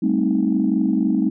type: chord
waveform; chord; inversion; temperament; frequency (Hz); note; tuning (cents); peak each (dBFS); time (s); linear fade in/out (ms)
sine; A half-diminished seventh; third; equal with one note detuned; 196 / 220 / 261.6 / 313.1; G3 / A3 / C4 / Eb4; 0 / 0 / 0 / +11; -21; 0.02-1.3; 10
effects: tanh soft clip ceiling -7 dBFS